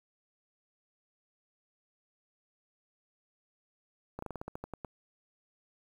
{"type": "slowing click train", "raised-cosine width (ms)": 1, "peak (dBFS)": -25, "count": 11, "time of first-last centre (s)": [4.19, 4.847], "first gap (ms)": 34, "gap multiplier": 1.14, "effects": ["9-bit"]}